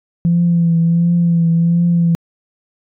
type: tone with vibrato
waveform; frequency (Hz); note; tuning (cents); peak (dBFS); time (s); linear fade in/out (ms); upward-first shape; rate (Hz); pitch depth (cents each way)
sine; 169.3; E3; +46; -9; 0.25-2.15; 0; triangle; 1.4; 38
effects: tanh soft clip ceiling -5 dBFS